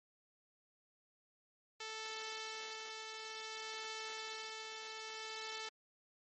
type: tone with tremolo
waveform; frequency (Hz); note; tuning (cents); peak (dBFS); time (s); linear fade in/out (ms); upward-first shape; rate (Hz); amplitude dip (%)
5% pulse; 440; A4; 0; -31; 1.8-5.69; 5; sine; 0.58; 30
effects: MP3 32 kbps